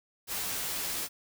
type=noise with comb filter; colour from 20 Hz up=white; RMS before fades=-34 dBFS; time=0.27-1.09 s; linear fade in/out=50 ms; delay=13 ms; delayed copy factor=-0.6; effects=none